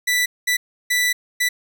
sawtooth tone bursts at uneven times, 1975.5 Hz, B6, in tune, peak -13 dBFS, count 4, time 0.07-0.26 / 0.47-0.57 / 0.9-1.13 / 1.4-1.49 s, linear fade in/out 10 ms, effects none

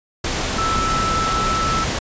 sine tone in noise, 1318.5 Hz, E6, in tune, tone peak -19 dBFS, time 0.58-1.84 s, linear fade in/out 5 ms, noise pink, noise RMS -22 dBFS, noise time 0.24-1.99 s, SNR 0 dB, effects resampled to 16000 Hz

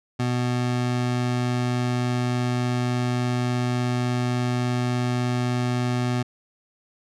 25% pulse tone, 123.47 Hz, B2, in tune, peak -18 dBFS, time 0.19-6.23 s, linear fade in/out 10 ms, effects low-pass 7000 Hz 12 dB/octave

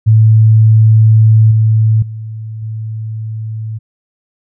sine tone with level steps, 110 Hz, A2, in tune, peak -3 / -6 / -21 / -18 dBFS, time 0.06-3.79 s, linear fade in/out 20 ms, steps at 1.51 / 2.02 / 2.62 s, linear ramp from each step 5 ms, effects none

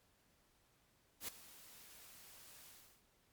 white noise with ADSR envelope, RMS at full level -42 dBFS, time 1.2-3.04 s, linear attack 82 ms, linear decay 7 ms, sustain -17 dB, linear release 350 ms, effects pink hiss -74 dBFS RMS until 3.32 s + MP3 96 kbps

